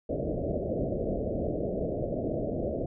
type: low-pass noise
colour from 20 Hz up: white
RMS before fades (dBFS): -31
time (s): 0.09-2.86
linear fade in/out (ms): 5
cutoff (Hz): 660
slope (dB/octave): 96
effects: none